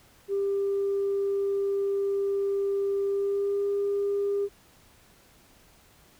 sine tone with pitch glide, 396.8 to 402.1 Hz, G4 to G4, +21 to +44 cents, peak -23 dBFS, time 0.28-4.49 s, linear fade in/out 50 ms, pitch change +23 cents, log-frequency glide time 3.06-3.63 s, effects tanh soft clip ceiling -20 dBFS + pink hiss -58 dBFS RMS until 6.19 s

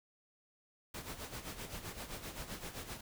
pink noise with tremolo, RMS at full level -43 dBFS, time 0.94-3.01 s, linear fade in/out 5 ms, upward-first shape sine, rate 7.7 Hz, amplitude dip 65%, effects none

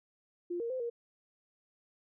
sine tone with pitch steps, 349.5 / 465.6 / 515 / 470.7 Hz, F4 / A#4 / C5 / A#4, +1 / -2 / -28 / +17 cents, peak -33 dBFS, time 0.5-0.9 s, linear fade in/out 10 ms, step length 100 ms, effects none

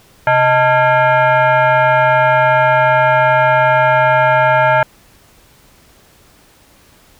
sine tone with frequency modulation, 131.7 Hz, C3, 12 cents sharp, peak -8 dBFS, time 0.27-4.83 s, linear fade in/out 2 ms, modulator 757 Hz, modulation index 2, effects pink hiss -48 dBFS RMS until 7.19 s

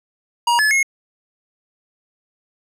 square tone with pitch steps, 950 / 1719 / 2164 Hz, A#5 / A6 / C#7, +33 / -41 / -42 cents, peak -14 dBFS, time 0.47-0.83 s, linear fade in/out 5 ms, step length 120 ms, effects low-pass 11000 Hz 12 dB/octave

